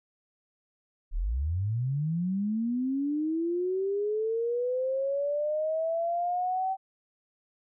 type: linear sweep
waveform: sine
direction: up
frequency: 30.87 to 771 Hz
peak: -26 dBFS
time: 1.11-6.77 s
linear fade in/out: 50 ms
effects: none